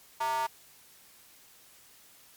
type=tone with high-pass filter; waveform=square; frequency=130.81 Hz; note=C3; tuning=in tune; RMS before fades=-30 dBFS; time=0.2-0.47 s; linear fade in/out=10 ms; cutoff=900 Hz; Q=5.7; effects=white hiss -57 dBFS RMS until 2.36 s + MP3 96 kbps